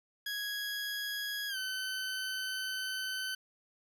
20% pulse tone with pitch glide, 1661.2 to 1523.3 Hz, G#6 to F#6, 0 to +50 cents, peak -30 dBFS, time 0.26-3.35 s, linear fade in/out 5 ms, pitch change -150 cents, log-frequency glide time 1.48-1.57 s, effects none

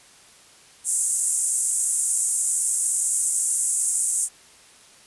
pink band-pass noise, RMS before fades -23 dBFS, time 0.84-4.29 s, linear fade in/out 50 ms, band 7600 to 10000 Hz, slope 48 dB/octave, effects white hiss -51 dBFS RMS until 5.06 s + resampled to 24000 Hz

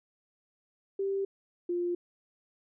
sine tone pair in turn, 392 / 350.4 Hz, G4 / F4, 0 / +6 cents, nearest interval major second, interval 194 cents, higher first, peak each -28 dBFS, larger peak neither, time 0.99-1.25 / 1.69-1.95 s, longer neither, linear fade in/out 5 ms, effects none

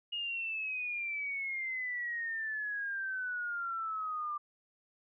sine exponential sweep, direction down, 2871 to 1185 Hz, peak -34 dBFS, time 0.12-4.38 s, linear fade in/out 10 ms, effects none

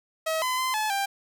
sawtooth tone with pitch steps, 640 / 1017 / 1032 / 860 / 792 Hz, D#5 / C6 / C6 / A5 / G5, +49 / -50 / -24 / -40 / +18 cents, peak -21 dBFS, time 0.26-1.06 s, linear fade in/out 10 ms, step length 160 ms, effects none

